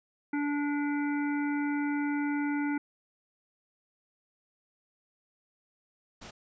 harmonic tone, 290.1 Hz, D4, 21 cents flat, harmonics 1 / 3 / 5 / 7 / 8, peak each -28 / -39 / -39 / -42 / -47 dBFS, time 0.33-2.78 s, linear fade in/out 5 ms
pink noise, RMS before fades -46 dBFS, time 6.21-6.31 s, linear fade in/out 10 ms
effects resampled to 16000 Hz

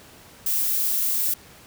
violet noise, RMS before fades -23 dBFS, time 0.46-1.34 s, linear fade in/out 5 ms, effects pink hiss -48 dBFS RMS until 1.66 s + high-pass 60 Hz 12 dB/octave

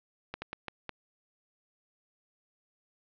slowing click train, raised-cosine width 0.3 ms, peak -20 dBFS, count 5, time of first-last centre 0.34-0.893 s, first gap 80 ms, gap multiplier 1.38, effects low-pass 4000 Hz 12 dB/octave

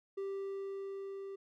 triangle tone with level ramp, 392 Hz, G4, in tune, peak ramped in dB -34 to -40 dBFS, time 0.17-1.36 s, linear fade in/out 10 ms, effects none

